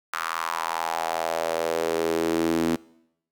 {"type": "tone with high-pass filter sweep", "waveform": "sawtooth", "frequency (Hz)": 82.41, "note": "E2", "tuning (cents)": 0, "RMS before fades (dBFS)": -26, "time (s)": [0.13, 2.76], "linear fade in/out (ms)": 5, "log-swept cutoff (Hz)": [1300, 270], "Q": 3.7, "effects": ["noise-tail reverb RT60 0.8 s tail -23 dB re dry"]}